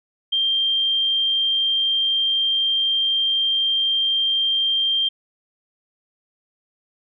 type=tone; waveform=sine; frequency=3176 Hz; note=G7; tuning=22 cents sharp; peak=-17 dBFS; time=0.32-5.09 s; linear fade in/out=10 ms; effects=none